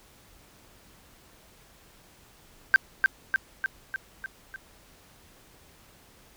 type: tone with echo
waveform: sine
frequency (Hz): 1563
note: G6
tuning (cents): -6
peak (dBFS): -11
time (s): 2.74-2.76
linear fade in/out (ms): 0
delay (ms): 300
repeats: 6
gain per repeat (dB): -4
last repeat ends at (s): 4.56
effects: tanh soft clip ceiling -10 dBFS + pink hiss -56 dBFS RMS until 6.36 s